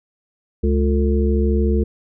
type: harmonic tone with a mistuned harmonic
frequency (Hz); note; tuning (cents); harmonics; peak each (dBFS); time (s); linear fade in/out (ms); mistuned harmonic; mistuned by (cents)
70.9; C#2; +40; 1 / 3 / 5 / 6; -16 / -21 / -23 / -24; 0.63-1.84; 10; 6; +89
effects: none